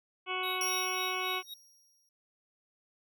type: harmonic tone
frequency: 370 Hz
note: F#4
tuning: in tune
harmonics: 1 / 2 / 3 / 4 / 6 / 7 / 8 / 9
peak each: -40 / -41 / -37 / -44 / -38 / -40 / -40 / -50 dBFS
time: 0.26-1.43 s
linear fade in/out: 50 ms
type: tone with tremolo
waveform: square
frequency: 3791 Hz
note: A#7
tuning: 28 cents sharp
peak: -37 dBFS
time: 0.43-1.54 s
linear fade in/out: 5 ms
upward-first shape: sine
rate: 3.7 Hz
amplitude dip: 100%
type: tone with exponential decay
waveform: sawtooth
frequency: 5630 Hz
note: F8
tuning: 13 cents sharp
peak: -28 dBFS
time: 0.61-2.09 s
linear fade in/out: 2 ms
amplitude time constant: 320 ms
effects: none